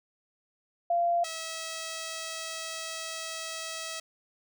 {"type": "tone pair in turn", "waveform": ["sine", "5% pulse"], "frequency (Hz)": [690, 647.8], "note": ["F5", "E5"], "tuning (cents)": [-21, -30], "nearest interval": "minor second", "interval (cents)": 109, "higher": "first", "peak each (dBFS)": [-23, -24], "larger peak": "first", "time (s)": [[0.9, 1.24], [1.24, 4]], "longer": "second", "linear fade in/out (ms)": 5, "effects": []}